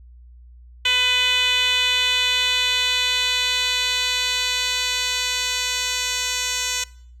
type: tone with band-pass filter sweep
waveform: 10% pulse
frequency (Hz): 499.7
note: B4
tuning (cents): +20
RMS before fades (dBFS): -21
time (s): 0.85-6.84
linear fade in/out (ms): 5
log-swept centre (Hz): 3200 to 5300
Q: 2.9
effects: noise-tail reverb RT60 0.6 s tail -23 dB re dry + added 60 Hz sine -42 dBFS peak until 7.2 s